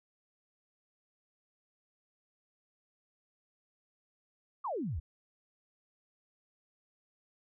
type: exponential sweep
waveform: sine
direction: down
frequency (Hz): 1233 to 61.74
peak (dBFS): -33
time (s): 4.64-5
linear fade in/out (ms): 10
effects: none